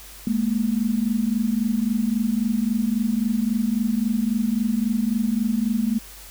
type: tone pair together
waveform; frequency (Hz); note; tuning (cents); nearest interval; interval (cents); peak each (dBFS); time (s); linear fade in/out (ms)
sine; 210.8 / 234.5; G#3 / A#3; +26 / +11; major second; 185; -22; 0.27-5.99; 2
effects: added 50 Hz sine -45 dBFS peak until 6.3 s + white hiss -43 dBFS RMS until 6.3 s